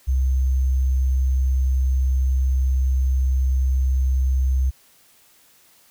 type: tone with sample-and-hold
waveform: sine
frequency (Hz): 65.41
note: C2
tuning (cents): 0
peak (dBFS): -16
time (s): 0.07-4.71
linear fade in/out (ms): 20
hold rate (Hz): 6300
effects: white hiss -55 dBFS RMS until 5.9 s